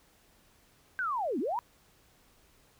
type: linear two-way sweep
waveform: sine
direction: down then up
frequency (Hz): 1568 to 220 to 1006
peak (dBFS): -29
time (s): 0.99-1.59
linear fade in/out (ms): 0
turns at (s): 1.39
effects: pink hiss -64 dBFS RMS until 2.79 s